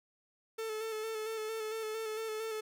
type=tone with vibrato; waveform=45% pulse; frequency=439.3 Hz; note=A4; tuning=3 cents flat; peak=-36 dBFS; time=0.58-2.61 s; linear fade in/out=10 ms; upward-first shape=square; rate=4.4 Hz; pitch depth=26 cents each way; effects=none